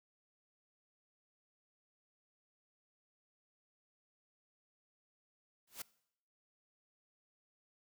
white noise with exponential growth, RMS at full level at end -39 dBFS, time 5.67-5.82 s, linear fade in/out 5 ms, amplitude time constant 32 ms, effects noise-tail reverb RT60 0.7 s tail -21 dB re dry

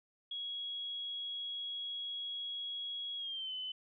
sine tone with pitch glide, 3322 to 3029 Hz, G#7 to F#7, 0 to +40 cents, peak -38 dBFS, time 0.31-3.72 s, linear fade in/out 5 ms, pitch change -160 cents, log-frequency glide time 3.17-3.53 s, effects none

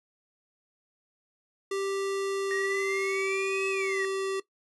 square tone with pitch glide, 392 to 386.8 Hz, G4 to G4, 0 to -23 cents, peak -29 dBFS, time 1.71-4.4 s, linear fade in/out 5 ms, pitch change -23 cents, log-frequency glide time 2.61-3.29 s
triangle exponential two-way sweep, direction up then down, 1864.7 to 2600 to 1864.7 Hz, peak -30 dBFS, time 2.51-4.05 s, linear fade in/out 0 ms, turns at 3.69 s
effects noise-tail reverb RT60 0.1 s tail -17 dB re dry + resampled to 24000 Hz

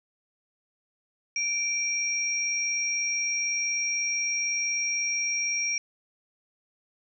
sine tone pair together, 2349 / 5634 Hz, D7 / F8, 0 / +14 cents, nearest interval octave + minor third, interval 1514 cents, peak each -28 dBFS, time 1.36-5.78 s, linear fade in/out 2 ms, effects none

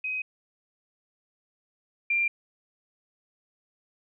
sine tone pair in turn, 2521 / 2380 Hz, D#7 / D7, +22 / +22 cents, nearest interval minor second, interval 100 cents, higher first, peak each -28 / -22 dBFS, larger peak second, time 0.04-0.22 / 2.1-2.28 s, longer neither, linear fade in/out 5 ms, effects none

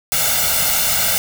white noise with comb filter, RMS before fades -17 dBFS, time 0.12-1.18 s, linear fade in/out 0 ms, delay 1.4 ms, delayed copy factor +0.95, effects none

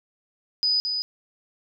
sine tone with echo, 4978 Hz, D#8, in tune, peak -19 dBFS, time 0.63-0.8 s, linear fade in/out 0 ms, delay 220 ms, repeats 1, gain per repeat -5 dB, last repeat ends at 1.02 s, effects none

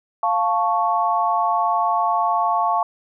sine chord, F augmented, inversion none, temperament equal, 698.5 / 880 / 1108.7 Hz, F5 / A5 / C#6, 0 / 0 / 0 cents, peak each -21 dBFS, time 0.23-2.83 s, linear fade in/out 2 ms, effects none

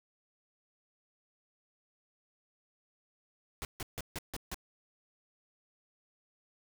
pink noise bursts, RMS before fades -39 dBFS, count 6, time 3.62-4.544 s, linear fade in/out 0 ms, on 29 ms, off 150 ms, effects none

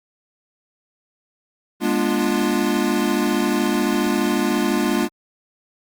square chord, G# diminished seventh, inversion none, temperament equal with one note detuned, 207.7 / 242 / 293.7 / 349.2 Hz, G#3 / B3 / D4 / F4, 0 / -35 / 0 / 0 cents, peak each -24 dBFS, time 1.8-5.09 s, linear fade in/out 50 ms, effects Opus 32 kbps

